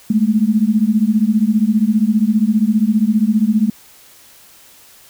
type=beating tone pair; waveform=sine; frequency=208.1 / 223.1 Hz; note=G#3 / A3; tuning=+4 / +24 cents; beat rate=15 Hz; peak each=-14 dBFS; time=0.1-3.7 s; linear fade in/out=5 ms; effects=white hiss -45 dBFS RMS until 5.09 s